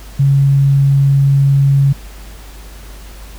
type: tone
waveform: sine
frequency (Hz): 138.6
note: C#3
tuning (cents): 0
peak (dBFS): -7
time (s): 0.19-1.93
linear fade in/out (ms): 10
effects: added 50 Hz sine -31 dBFS peak until 3.38 s + pink hiss -39 dBFS RMS until 3.38 s